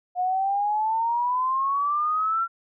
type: exponential sweep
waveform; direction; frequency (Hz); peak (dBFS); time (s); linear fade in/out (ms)
sine; up; 717 to 1371; -21; 0.15-2.48; 50
effects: none